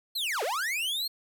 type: linear two-way sweep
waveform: 45% pulse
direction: down then up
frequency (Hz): 4340 to 394 to 4340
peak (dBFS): -28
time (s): 0.15-1.08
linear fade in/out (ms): 10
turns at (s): 0.43
effects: none